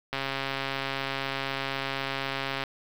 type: click train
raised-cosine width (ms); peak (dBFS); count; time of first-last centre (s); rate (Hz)
0.3; -14; 342; 0.13-2.637; 136
effects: 7-bit